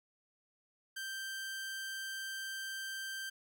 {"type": "tone", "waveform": "sawtooth", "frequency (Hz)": 1568, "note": "G6", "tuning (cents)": 0, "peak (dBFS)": -36, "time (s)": [0.96, 3.3], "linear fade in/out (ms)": 10, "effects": []}